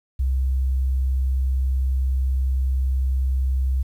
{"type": "tone", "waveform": "sine", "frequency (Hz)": 65.41, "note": "C2", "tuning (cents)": 0, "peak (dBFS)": -18, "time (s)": [0.19, 3.83], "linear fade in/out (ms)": 10, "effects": ["9-bit"]}